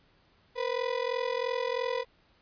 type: ring-modulated tone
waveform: 35% pulse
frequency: 493.9 Hz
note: B4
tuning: in tune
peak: -24 dBFS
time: 0.55-2.05 s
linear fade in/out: 50 ms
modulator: 21.5 Hz
effects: pink hiss -65 dBFS RMS until 2.41 s + resampled to 11025 Hz